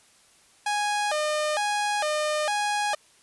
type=tone with vibrato; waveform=sawtooth; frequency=709 Hz; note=F5; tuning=26 cents sharp; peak=-20 dBFS; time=0.66-2.95 s; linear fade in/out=5 ms; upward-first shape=square; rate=1.1 Hz; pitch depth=270 cents each way; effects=white hiss -58 dBFS RMS until 3.22 s + resampled to 24000 Hz